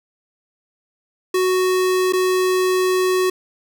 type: tone with dropouts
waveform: square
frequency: 370 Hz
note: F#4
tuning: in tune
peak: -16 dBFS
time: 1.34-3.3 s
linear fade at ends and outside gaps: 5 ms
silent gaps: 2.125-2.133 s
effects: none